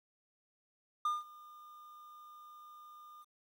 triangle tone with ADSR envelope, 1209 Hz, D6, 50 cents sharp, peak -27 dBFS, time 1.05-3.25 s, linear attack 4 ms, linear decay 180 ms, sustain -23 dB, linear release 34 ms, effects 11-bit

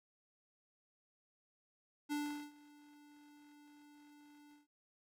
square tone with ADSR envelope, 293.7 Hz, D4, in tune, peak -36 dBFS, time 2.09-4.67 s, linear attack 32 ms, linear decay 390 ms, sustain -24 dB, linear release 140 ms, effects AAC 64 kbps

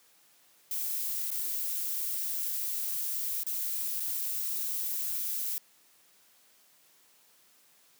violet noise with dropouts, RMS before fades -33 dBFS, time 0.71-5.58 s, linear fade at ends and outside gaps 1 ms, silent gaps 1.305-1.315 / 3.434-3.466 / 3.998-4.003 s, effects white hiss -63 dBFS RMS until 7.99 s + high-pass 150 Hz 12 dB/octave

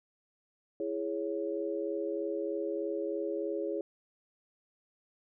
sine chord, C# minor, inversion first, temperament just, 332.6 / 415.8 / 554.4 Hz, E4 / G#4 / C#5, +16 / +2 / 0 cents, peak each -36 / -35 / -37 dBFS, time 0.8-3.81 s, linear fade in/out 2 ms, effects none

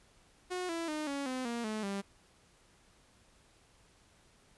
sawtooth tone with pitch steps, 363.3 / 333.1 / 305.5 / 280.1 / 256.9 / 235.6 / 216 / 198.09 Hz, F#4 / E4 / D#4 / C#4 / C4 / A#3 / A3 / G3, -32 / +18 / -32 / +18 / -32 / +19 / -32 / +18 cents, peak -31 dBFS, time 0.5-2.02 s, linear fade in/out 20 ms, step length 190 ms, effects pink hiss -65 dBFS RMS until 4.57 s + resampled to 24000 Hz

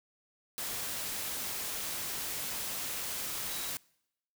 sine tone in noise, 3881 Hz, B7, 31 cents flat, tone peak -47 dBFS, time 3.49-3.7 s, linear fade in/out 0 ms, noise white, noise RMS -37 dBFS, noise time 0.58-3.77 s, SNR -13 dB, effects noise-tail reverb RT60 0.8 s tail -25 dB re dry

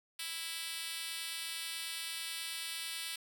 5% pulse tone with high-pass filter, 329.2 Hz, E4, 2 cents flat, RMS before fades -41 dBFS, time 0.19-3.16 s, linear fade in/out 5 ms, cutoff 3100 Hz, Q 0.64, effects none

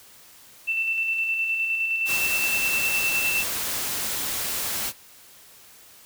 sine tone with tremolo, 2672 Hz, E7, 23 cents sharp, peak -21 dBFS, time 0.67-3.44 s, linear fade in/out 20 ms, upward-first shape square, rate 9.7 Hz, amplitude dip 30%
white noise, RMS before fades -28 dBFS, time 2.05-4.93 s, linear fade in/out 50 ms
effects white hiss -50 dBFS RMS until 6.05 s

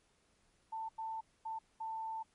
sine tone bursts at uneven times, 890 Hz, A5, 20 cents sharp, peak -38 dBFS, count 4, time 0.72-0.89 / 0.98-1.21 / 1.45-1.59 / 1.8-2.23 s, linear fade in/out 10 ms, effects pink hiss -73 dBFS RMS until 2.34 s + MP3 48 kbps

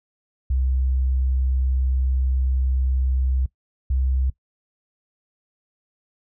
sine tone pair in turn, 64.8 / 65.14 Hz, C2 / C2, -16 / -7 cents, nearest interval unison, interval 9 cents, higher second, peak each -18 dBFS, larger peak neither, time 0.5-3.46 / 3.9-4.3 s, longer first, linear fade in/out 5 ms, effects noise-tail reverb RT60 0.1 s tail -19 dB re dry

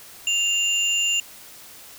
sine tone pair together, 2794 / 7106 Hz, F7 / A8, 0 / +16 cents, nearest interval octave + major third, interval 1616 cents, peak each -20 / -25 dBFS, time 0.27-1.2 s, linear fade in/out 2 ms, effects white hiss -44 dBFS RMS until 1.98 s

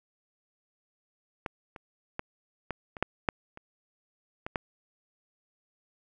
clicks, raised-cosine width 0.5 ms, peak -18 / -28 / -17 / -18 / -25 / -10 / -9 / -29 / -20 / -14 dBFS, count 10, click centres 1.462 / 1.762 / 2.194 / 2.707 / 2.968 / 3.026 / 3.288 / 3.574 / 4.465 / 4.558 s, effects none

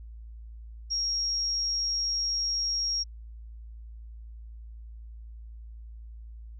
sine tone, 5588 Hz, F8, in tune, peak -26 dBFS, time 0.9-3.04 s, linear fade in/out 20 ms, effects added 56 Hz sine -41 dBFS peak until 6.59 s

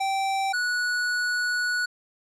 square tone pair in turn, 778 / 1468.7 Hz, G5 / F#6, -13 / -13 cents, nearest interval major seventh, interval 1100 cents, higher second, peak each -24 dBFS, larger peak neither, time 0-0.53 / 0.53-1.86 s, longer second, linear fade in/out 10 ms, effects low-pass 8000 Hz 12 dB/octave

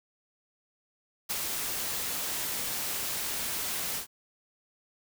white noise with ADSR envelope, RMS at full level -30 dBFS, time 1.29-4.07 s, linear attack 16 ms, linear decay 30 ms, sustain -3 dB, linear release 99 ms, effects none

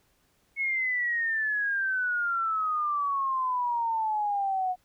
sine exponential sweep, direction down, 2200 to 726 Hz, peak -25 dBFS, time 0.56-4.76 s, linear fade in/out 50 ms, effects pink hiss -68 dBFS RMS until 4.84 s

